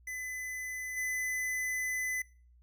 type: tone with level steps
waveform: square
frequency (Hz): 2012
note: B6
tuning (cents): +32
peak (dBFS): -38 / -33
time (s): 0.07-2.22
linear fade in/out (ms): 5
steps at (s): 0.96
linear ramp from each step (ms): 20
effects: noise-tail reverb RT60 0.4 s tail -21 dB re dry + added 60 Hz sine -58 dBFS peak until 2.62 s